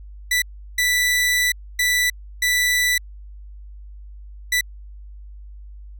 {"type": "tone bursts at uneven times", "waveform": "sawtooth", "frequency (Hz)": 1975.5, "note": "B6", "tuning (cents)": 0, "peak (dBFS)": -13, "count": 5, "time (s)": [[0.31, 0.42], [0.78, 1.52], [1.79, 2.1], [2.42, 2.98], [4.52, 4.61]], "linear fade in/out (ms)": 5, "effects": ["added 50 Hz sine -36 dBFS peak until 5.99 s"]}